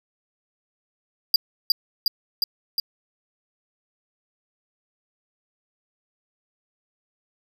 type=tone with echo; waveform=square; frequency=4807 Hz; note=D8; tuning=39 cents sharp; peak=-13 dBFS; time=1.34-1.36 s; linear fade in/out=2 ms; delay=360 ms; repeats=4; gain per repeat=-2 dB; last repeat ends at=2.8 s; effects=none